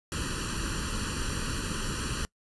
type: noise with comb filter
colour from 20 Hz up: pink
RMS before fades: -32 dBFS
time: 0.12-2.25 s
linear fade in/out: 0 ms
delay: 0.69 ms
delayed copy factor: +0.95
effects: noise-tail reverb RT60 0.1 s tail -24 dB re dry + resampled to 24000 Hz